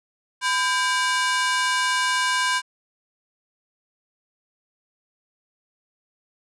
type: ring-modulated tone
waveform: sawtooth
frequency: 1300 Hz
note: E6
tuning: 24 cents flat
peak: -13 dBFS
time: 0.41-2.62 s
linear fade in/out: 50 ms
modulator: 292 Hz
effects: resampled to 22050 Hz + 9-bit